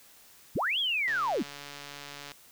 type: linear two-way sweep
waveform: sine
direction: up then down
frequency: 36.63 to 3409 to 165.1 Hz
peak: -26 dBFS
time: 0.55-1.43 s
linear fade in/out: 10 ms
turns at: 0.79 s
type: click train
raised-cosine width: 0.2 ms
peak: -25 dBFS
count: 178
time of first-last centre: 1.08-2.318 s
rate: 143 Hz
effects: white hiss -56 dBFS RMS until 2.51 s